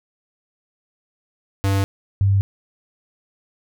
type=tone pair in turn; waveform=square / sine; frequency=98 / 98.52 Hz; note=G2 / G2; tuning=0 / +9 cents; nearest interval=unison; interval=9 cents; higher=second; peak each=-17 / -13 dBFS; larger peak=second; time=1.64-1.84 / 2.21-2.41 s; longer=neither; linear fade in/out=0 ms; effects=none